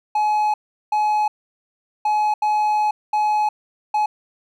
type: tone bursts at uneven times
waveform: triangle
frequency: 847 Hz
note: G#5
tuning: 34 cents sharp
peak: -14 dBFS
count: 6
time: 0.15-0.54 / 0.92-1.28 / 2.05-2.34 / 2.42-2.91 / 3.13-3.49 / 3.94-4.06 s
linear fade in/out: 5 ms
effects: none